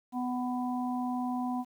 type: harmonic tone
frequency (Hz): 249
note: B3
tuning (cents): +14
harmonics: 1 / 3 / 4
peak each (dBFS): -31 / -36 / -40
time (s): 0.12-1.65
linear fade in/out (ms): 50
effects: 10-bit